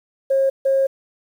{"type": "tone pair in turn", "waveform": "sine", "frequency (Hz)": [540, 540], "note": ["C#5", "C#5"], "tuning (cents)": [-45, -45], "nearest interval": "unison", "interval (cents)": 0, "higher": "neither", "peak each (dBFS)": -13, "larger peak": "neither", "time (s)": [[0.3, 0.5], [0.65, 0.87]], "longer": "second", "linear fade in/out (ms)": 10, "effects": ["tanh soft clip ceiling -9 dBFS", "8-bit"]}